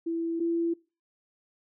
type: tone pair in turn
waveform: sine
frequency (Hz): 332.3 / 336.2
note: E4 / E4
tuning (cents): +14 / +34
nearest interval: unison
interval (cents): 20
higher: second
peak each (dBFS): -27 / -24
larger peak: second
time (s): 0.06-0.4 / 0.4-0.74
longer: neither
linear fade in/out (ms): 10
effects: noise-tail reverb RT60 0.3 s tail -23 dB re dry